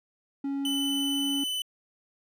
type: tone with pitch glide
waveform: triangle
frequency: 277.2 to 279.5 Hz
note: C#4 to C#4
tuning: 0 to +14 cents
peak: -26 dBFS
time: 0.44-1.44 s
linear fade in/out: 5 ms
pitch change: +14 cents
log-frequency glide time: 0.55-1.3 s
type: tone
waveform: 45% pulse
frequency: 3009 Hz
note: F#7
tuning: 28 cents sharp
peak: -28 dBFS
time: 0.65-1.62 s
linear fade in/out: 2 ms
effects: resampled to 32000 Hz